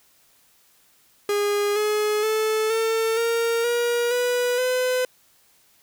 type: tone with pitch steps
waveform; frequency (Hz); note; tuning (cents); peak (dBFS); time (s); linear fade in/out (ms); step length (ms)
45% pulse; 410.1 / 422.6 / 435.5 / 448.8 / 462.5 / 476.6 / 491.1 / 506.1; G#4 / G#4 / A4 / A4 / A#4 / A#4 / B4 / B4; -22 / +30 / -18 / +34 / -14 / +38 / -10 / +42; -20; 1.29-5.05; 2; 470
effects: white hiss -59 dBFS RMS until 5.82 s